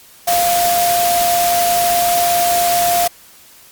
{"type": "tone in noise", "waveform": "sine", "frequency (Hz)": 698.5, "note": "F5", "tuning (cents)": 0, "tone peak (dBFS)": -13, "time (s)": [0.27, 3.08], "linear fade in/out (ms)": 10, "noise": "white", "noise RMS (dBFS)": -19, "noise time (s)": [0.27, 3.08], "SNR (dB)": 3, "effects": ["white hiss -44 dBFS RMS until 3.71 s", "Opus 48 kbps"]}